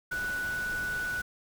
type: tone in noise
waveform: sine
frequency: 1480 Hz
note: F#6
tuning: in tune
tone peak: -30 dBFS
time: 0.11-1.22 s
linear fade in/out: 10 ms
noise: pink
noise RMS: -42 dBFS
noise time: 0.11-1.22 s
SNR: +9 dB
effects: none